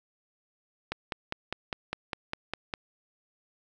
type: click train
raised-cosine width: 0.3 ms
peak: -15 dBFS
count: 10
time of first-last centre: 0.92-2.738 s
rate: 4.95 Hz
effects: none